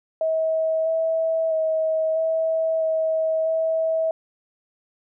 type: tone with pitch steps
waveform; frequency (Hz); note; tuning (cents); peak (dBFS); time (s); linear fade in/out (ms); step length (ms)
sine; 641 / 649 / 637 / 646 / 640 / 646; E5 / E5 / D#5 / E5 / D#5 / E5; -49 / -27 / +41 / -35 / +49 / -35; -19; 0.21-4.11; 2; 650
effects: none